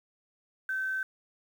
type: tone with quantisation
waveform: sine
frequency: 1539 Hz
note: G6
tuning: 32 cents flat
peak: -29 dBFS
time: 0.69-1.03 s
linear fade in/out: 2 ms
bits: 9
effects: none